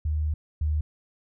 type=tone pair in turn; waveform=sine; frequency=76.5 / 76.14 Hz; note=D#2 / D#2; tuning=-29 / -37 cents; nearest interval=unison; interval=8 cents; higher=first; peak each=-23 / -22 dBFS; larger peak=second; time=0.05-0.34 / 0.61-0.81 s; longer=first; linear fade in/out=5 ms; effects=none